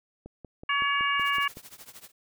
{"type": "click train", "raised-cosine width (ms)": 2, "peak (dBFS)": -29, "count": 8, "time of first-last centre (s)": [0.26, 1.571], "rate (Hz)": 5.34}
{"type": "harmonic tone", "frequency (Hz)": 565, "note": "C#5", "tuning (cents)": 33, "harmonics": [2, 3, 4, 5], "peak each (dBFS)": [-27, -29, -30, -31], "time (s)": [0.69, 1.48], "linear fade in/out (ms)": 5}
{"type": "noise with tremolo", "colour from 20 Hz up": "white", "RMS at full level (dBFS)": -44, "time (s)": [1.18, 2.12], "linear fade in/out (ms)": 50, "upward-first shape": "triangle", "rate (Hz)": 13, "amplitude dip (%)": 95}
{"effects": []}